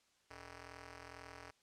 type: ring-modulated tone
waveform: 5% pulse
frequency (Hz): 176.7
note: F3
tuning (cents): +21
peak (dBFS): -37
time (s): 0.3-1.51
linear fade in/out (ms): 10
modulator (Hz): 244
effects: white hiss -74 dBFS RMS until 1.62 s + low-pass 7000 Hz 12 dB/octave